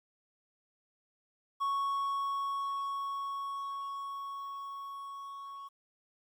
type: tone with level ramp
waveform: triangle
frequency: 1108.7 Hz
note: C#6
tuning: in tune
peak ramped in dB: -27 to -41 dBFS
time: 1.6-5.69 s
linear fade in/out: 20 ms
effects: 11-bit